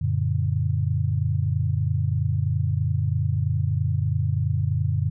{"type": "chord", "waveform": "sine", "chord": "Gb augmented", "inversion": "none", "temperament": "just", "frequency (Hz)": [92.5, 115.62, 144.53], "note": ["Gb2", "Bb2", "D3"], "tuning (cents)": [0, -14, -27], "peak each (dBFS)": [-24, -25, -25], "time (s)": [0.01, 5.1], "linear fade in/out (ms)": 10, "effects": []}